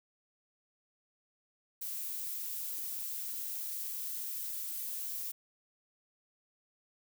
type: noise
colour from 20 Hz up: violet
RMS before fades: -39 dBFS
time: 1.81-5.32 s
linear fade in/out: 10 ms
effects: none